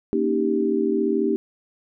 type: chord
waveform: sine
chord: Eb dominant seventh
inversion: second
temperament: equal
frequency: 233.1 / 277.2 / 311.1 / 392 Hz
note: Bb3 / Db4 / Eb4 / G4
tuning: 0 / 0 / 0 / 0 cents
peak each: -25 / -28 / -24 / -22 dBFS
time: 0.13-1.36 s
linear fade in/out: 0 ms
effects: none